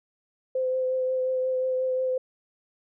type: tone with vibrato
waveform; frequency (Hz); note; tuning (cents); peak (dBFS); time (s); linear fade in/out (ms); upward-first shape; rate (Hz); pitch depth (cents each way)
sine; 515; C5; -28; -23; 0.55-2.18; 5; triangle; 5.6; 17
effects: none